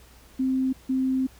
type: tone bursts at uneven times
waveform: sine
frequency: 261.6 Hz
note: C4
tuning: in tune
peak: -21 dBFS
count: 2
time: 0.39-0.73 / 0.89-1.27 s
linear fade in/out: 10 ms
effects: added 60 Hz sine -52 dBFS peak until 1.39 s + pink hiss -54 dBFS RMS until 1.39 s